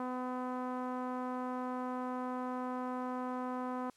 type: tone with low-pass filter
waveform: sawtooth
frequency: 252.4 Hz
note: B3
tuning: 38 cents sharp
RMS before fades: -38 dBFS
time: 0-3.9 s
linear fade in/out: 2 ms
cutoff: 1100 Hz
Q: 2.6
effects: white hiss -68 dBFS RMS until 3.96 s + low-pass 9000 Hz 12 dB/octave